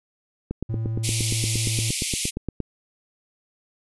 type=click train; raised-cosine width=3 ms; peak=-14 dBFS; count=19; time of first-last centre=0.51-2.603 s; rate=8.6 Hz
type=tone; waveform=triangle; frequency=111.9 Hz; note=A2; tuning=30 cents sharp; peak=-22 dBFS; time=0.69-1.91 s; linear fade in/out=10 ms
type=band-pass noise; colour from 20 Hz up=white; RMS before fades=-28 dBFS; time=1.03-2.31 s; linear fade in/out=20 ms; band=2100 to 11000 Hz; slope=96 dB/octave
effects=none